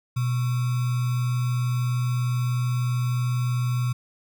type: tone with sample-and-hold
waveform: sine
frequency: 123.47 Hz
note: B2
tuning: in tune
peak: -21 dBFS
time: 0.16-3.93 s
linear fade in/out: 10 ms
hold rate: 1225 Hz
effects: none